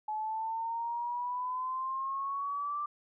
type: exponential sweep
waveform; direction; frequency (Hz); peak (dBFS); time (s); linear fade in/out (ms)
sine; up; 853 to 1181; -32; 0.08-2.86; 5
effects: none